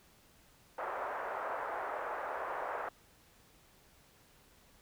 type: band-pass noise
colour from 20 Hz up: pink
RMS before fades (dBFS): -39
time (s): 0.78-2.89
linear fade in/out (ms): 5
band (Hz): 530 to 1500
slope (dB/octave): 24
effects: pink hiss -64 dBFS RMS until 4.81 s